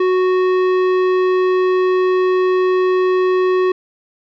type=tone with tanh clipping; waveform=triangle; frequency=369.3 Hz; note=F#4; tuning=3 cents flat; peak=-14 dBFS; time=0-3.72 s; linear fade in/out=5 ms; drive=18 dB; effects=none

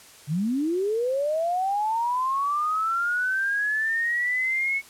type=linear sweep; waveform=sine; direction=up; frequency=135.6 to 2215 Hz; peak=-22 dBFS; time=0.27-4.82 s; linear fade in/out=50 ms; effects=white hiss -49 dBFS RMS until 4.89 s + low-pass 11000 Hz 12 dB/octave

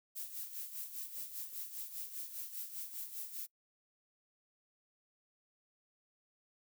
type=noise with tremolo; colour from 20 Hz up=violet; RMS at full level=-42 dBFS; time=0.15-3.47 s; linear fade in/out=20 ms; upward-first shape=sine; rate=5 Hz; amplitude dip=65%; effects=noise-tail reverb RT60 0.1 s tail -23 dB re dry

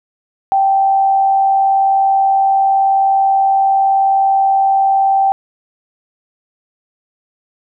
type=tone with frequency modulation; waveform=sine; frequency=780 Hz; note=G5; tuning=9 cents flat; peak=-9 dBFS; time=0.52-5.32 s; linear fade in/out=0 ms; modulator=80.9 Hz; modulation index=0.24; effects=none

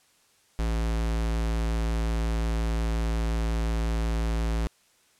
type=tone; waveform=square; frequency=55.9 Hz; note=A1; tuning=28 cents sharp; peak=-25 dBFS; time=0.59-4.67 s; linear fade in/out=0 ms; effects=white hiss -63 dBFS RMS until 5.19 s + low-pass 10000 Hz 12 dB/octave

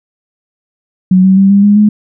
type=tone with pitch steps; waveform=sine; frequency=185.2 / 189.97 / 194.86 / 199.87 / 205 / 210.3 Hz; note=F#3 / F#3 / G3 / G3 / G#3 / G#3; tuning=+2 / +46 / -10 / +34 / -22 / +22 cents; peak=-3 dBFS; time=1.11-1.89 s; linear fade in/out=5 ms; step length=130 ms; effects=none

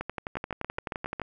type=two click trains; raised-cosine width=0.5 ms; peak=-17 / -17 dBFS; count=7 / 15; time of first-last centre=0.37-1.198 / 0.01-1.217 s; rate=7.25 / 11.6 Hz; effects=none

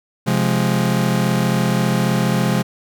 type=chord; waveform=40% pulse; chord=F minor; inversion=second; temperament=just; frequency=130.96 / 174.61 / 209.5 Hz; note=C3 / F3 / Ab3; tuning=+2 / 0 / +15 cents; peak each=-19 dBFS; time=0.26-2.63 s; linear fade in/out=20 ms; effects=none

